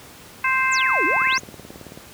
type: harmonic tone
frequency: 523.3 Hz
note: C5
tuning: in tune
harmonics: 2 / 3 / 4 / 5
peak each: -22 / -23 / -22 / -24 dBFS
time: 0.44-1.38 s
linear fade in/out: 5 ms
type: exponential two-way sweep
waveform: sine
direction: down then up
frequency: 8660 to 286.1 to 7180 Hz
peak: -24 dBFS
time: 0.71-1.4 s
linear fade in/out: 20 ms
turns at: 1.05 s
type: click train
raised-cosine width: 2 ms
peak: -24 dBFS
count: 17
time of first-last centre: 1.11-1.975 s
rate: 18.5 Hz
effects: pink hiss -43 dBFS RMS until 2.13 s + high-pass 80 Hz 12 dB/octave